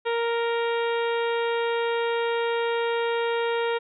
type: harmonic tone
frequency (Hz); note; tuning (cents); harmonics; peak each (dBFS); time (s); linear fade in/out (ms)
466.2; A#4; 0; 1 / 2 / 3 / 4 / 5 / 6 / 7 / 8; -24 / -30 / -34 / -36 / -38 / -40 / -41 / -42; 0.05-3.79; 20
effects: none